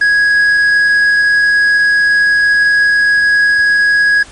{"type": "tone with tanh clipping", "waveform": "sine", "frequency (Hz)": 1661.2, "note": "G#6", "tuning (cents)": 0, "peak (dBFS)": -8, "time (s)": [0.01, 4.23], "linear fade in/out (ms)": 5, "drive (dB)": 5, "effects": ["pink hiss -37 dBFS RMS until 4.31 s", "MP3 48 kbps"]}